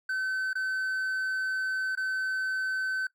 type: tone with dropouts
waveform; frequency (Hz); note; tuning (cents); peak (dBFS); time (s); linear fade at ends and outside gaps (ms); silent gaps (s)
triangle; 1528; G6; -45; -26; 0.09-3.07; 5; 0.532-0.553 / 1.953-1.973
effects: noise-tail reverb RT60 0.1 s tail -18 dB re dry